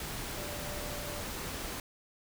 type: tone in noise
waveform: sine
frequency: 587.3 Hz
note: D5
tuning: in tune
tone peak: -44 dBFS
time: 0.37-1.21 s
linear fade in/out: 2 ms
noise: pink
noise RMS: -39 dBFS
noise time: 0-1.8 s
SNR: -8 dB
effects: none